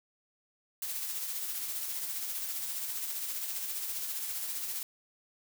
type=noise with tremolo; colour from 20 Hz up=blue; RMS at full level=-35 dBFS; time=0.82-4.83 s; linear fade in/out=2 ms; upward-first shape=sine; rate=15 Hz; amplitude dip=35%; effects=none